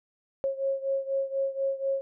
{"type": "beating tone pair", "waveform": "sine", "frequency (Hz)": [542, 546.1], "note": ["C#5", "C#5"], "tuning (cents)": [-39, -26], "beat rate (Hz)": 4.1, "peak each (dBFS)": [-28, -31], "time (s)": [0.44, 2.01], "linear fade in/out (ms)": 0, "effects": []}